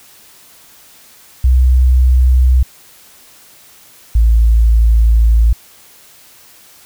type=tone pair in turn; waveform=sine; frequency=63.5 / 56.19 Hz; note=B1 / A1; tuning=+49 / +37 cents; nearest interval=major second; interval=212 cents; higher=first; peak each=-5 dBFS; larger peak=neither; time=1.44-2.63 / 4.15-5.53 s; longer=second; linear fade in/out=5 ms; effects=tanh soft clip ceiling -1 dBFS + white hiss -43 dBFS RMS until 6.85 s